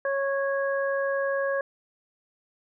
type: harmonic tone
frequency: 551 Hz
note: C#5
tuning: 11 cents flat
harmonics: 1 / 2 / 3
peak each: -25 / -34 / -31 dBFS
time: 0.05-1.61 s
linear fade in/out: 2 ms
effects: none